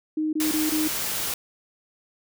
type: tone bursts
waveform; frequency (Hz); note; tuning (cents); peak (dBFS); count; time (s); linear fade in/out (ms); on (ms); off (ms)
sine; 310; D#4; -6; -22; 4; 0.17-0.879; 5; 160; 23
type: noise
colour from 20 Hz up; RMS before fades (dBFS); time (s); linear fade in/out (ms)
white; -28; 0.4-1.34; 2
effects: none